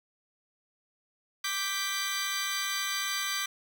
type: chord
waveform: 15% pulse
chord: G major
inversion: second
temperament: equal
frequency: 1174.7 / 1568 / 1975.5 Hz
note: D6 / G6 / B6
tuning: 0 / 0 / 0 cents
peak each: -28 dBFS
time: 1.44-3.46 s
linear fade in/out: 5 ms
effects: none